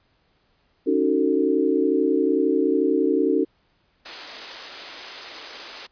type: chord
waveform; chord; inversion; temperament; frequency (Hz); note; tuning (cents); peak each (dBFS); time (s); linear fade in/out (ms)
sine; D# half-diminished seventh; third; just; 280 / 311.1 / 373.4 / 448; C#4 / D#4 / F#4 / A4; +18 / 0 / +16 / +31; -23; 0.86-3.45; 20
type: high-pass noise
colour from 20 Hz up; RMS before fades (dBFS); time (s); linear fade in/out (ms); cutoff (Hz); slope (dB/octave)
white; -34; 4.05-5.87; 10; 290; 24
effects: pink hiss -65 dBFS RMS until 5.91 s + resampled to 11025 Hz